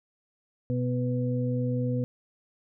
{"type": "harmonic tone", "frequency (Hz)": 124.2, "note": "B2", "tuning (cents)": 10, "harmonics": [1, 2, 4], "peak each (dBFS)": [-27, -30, -33], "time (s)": [0.7, 2.04], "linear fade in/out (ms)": 0, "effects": []}